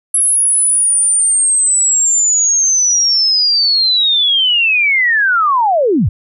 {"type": "linear sweep", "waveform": "sine", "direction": "down", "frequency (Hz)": [10890, 65.41], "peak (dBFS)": -9, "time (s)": [0.14, 6.09], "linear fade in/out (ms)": 5, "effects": []}